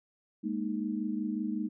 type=chord; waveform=sine; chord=Ab suspended second; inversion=none; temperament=equal with one note detuned; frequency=207.7 / 233.1 / 309.9 Hz; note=Ab3 / Bb3 / Eb4; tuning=0 / 0 / -7 cents; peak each=-34 / -35 / -35 dBFS; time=0.43-1.69 s; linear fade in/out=20 ms; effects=none